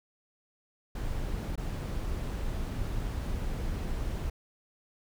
brown noise with dropouts, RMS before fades -33 dBFS, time 0.95-4.3 s, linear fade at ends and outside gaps 5 ms, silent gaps 1.557-1.576 s, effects none

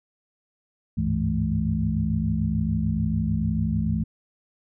sine tone cluster, 68.8 / 97.8 / 104.6 / 164.8 / 215.9 Hz, C#2 / G2 / G#2 / E3 / A3, -12 / -4 / +13 / 0 / -33 cents, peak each -29 / -29 / -32 / -26 / -26 dBFS, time 0.97-4.04 s, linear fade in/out 10 ms, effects none

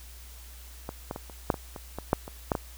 clicks, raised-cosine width 1 ms, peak -20 / -18 / -22 / -30 / -8 / -20 / -24 / -20 / -7 / -25 / -10 / -14 dBFS, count 12, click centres 0.891 / 1.111 / 1.161 / 1.298 / 1.502 / 1.542 / 1.762 / 1.986 / 2.131 / 2.279 / 2.518 / 2.552 s, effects added 60 Hz sine -45 dBFS peak until 2.77 s + white hiss -51 dBFS RMS until 2.77 s

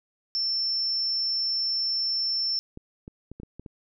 sine tone, 5370 Hz, E8, 31 cents sharp, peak -24 dBFS, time 0.35-2.59 s, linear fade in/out 0 ms
clicks, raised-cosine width 3 ms, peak -27 dBFS, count 7, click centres 2.774 / 3.079 / 3.316 / 3.4 / 3.433 / 3.596 / 3.662 s
effects none

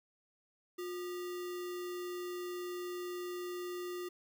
sine tone with sample-and-hold, 356.9 Hz, F4, 38 cents sharp, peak -38 dBFS, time 0.78-4.09 s, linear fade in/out 10 ms, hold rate 1575 Hz, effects none

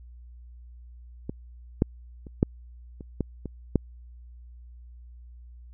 clicks, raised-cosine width 3 ms, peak -18 / -7 / -29 / -6 / -27 / -13 / -21 / -7 dBFS, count 8, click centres 1.295 / 1.821 / 2.268 / 2.429 / 3.008 / 3.207 / 3.457 / 3.757 s, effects added 60 Hz sine -44 dBFS peak until 5.73 s

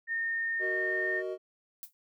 sine tone, 1829 Hz, A#6, 33 cents flat, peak -29 dBFS, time 0.07-1.23 s, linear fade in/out 50 ms
triangle chord, D# minor, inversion first, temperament just, 373.4 / 466.7 / 622.3 Hz, F#4 / A#4 / D#5, +16 / +2 / 0 cents, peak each -33 / -39 / -36 dBFS, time 0.59-1.38 s, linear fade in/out 50 ms
violet noise with exponential decay, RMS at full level -38 dBFS, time 1.83-1.93 s, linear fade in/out 0 ms, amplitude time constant 20 ms
effects none

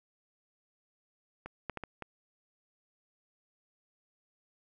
clicks, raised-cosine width 0.5 ms, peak -27 / -20 / -23 / -24 / -25 dBFS, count 5, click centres 1.46 / 1.697 / 1.773 / 1.837 / 2.023 s, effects none

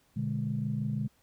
sine chord, G# diminished, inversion first, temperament equal with one note detuned, 121.07 / 146.83 / 207.7 Hz, B2 / D3 / G#3, -34 / 0 / 0 cents, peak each -33 dBFS, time 0.16-1.08 s, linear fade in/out 10 ms, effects tanh soft clip ceiling -20 dBFS + pink hiss -68 dBFS RMS until 1.22 s

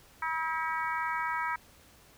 harmonic tone, 321.3 Hz, E4, 44 cents flat, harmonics 3 / 4 / 5 / 6 / 7, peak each -33 / -35 / -37 / -39 / -40 dBFS, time 0.22-1.56 s, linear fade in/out 5 ms, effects pink hiss -58 dBFS RMS until 2.17 s

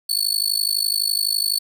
sawtooth tone with amplitude modulation, 4435 Hz, C#8, in tune, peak -12 dBFS, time 0.09-1.59 s, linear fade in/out 10 ms, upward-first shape sine, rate 51.9 Hz, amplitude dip 95%, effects none

